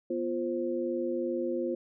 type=tone cluster; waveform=sine; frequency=245.2 / 347.7 / 525 Hz; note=B3 / F4 / C5; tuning=-12 / -8 / +6 cents; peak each=-35 / -31 / -34 dBFS; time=0.1-1.75 s; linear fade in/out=5 ms; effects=none